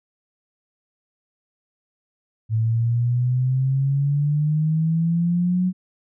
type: exponential sweep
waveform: sine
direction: up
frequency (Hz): 110 to 185.3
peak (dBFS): -17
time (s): 2.49-5.73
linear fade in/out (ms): 50
effects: none